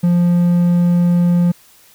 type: tone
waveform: triangle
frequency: 174.61 Hz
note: F3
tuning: in tune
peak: -8 dBFS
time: 0.03-1.52 s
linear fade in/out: 10 ms
effects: white hiss -48 dBFS RMS until 1.94 s